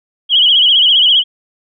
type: tone with vibrato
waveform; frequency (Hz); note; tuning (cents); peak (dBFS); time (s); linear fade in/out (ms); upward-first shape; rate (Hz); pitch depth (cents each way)
sine; 3109; G7; -15; -6; 0.29-1.24; 50; sine; 15; 110
effects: none